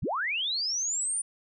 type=linear sweep; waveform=sine; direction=up; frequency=38.89 to 9397 Hz; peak=-27 dBFS; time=0.02-1.22 s; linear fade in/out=10 ms; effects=none